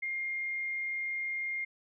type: tone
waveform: sine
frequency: 2121 Hz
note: C7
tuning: 23 cents sharp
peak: -32 dBFS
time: 0.02-1.65 s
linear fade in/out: 10 ms
effects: none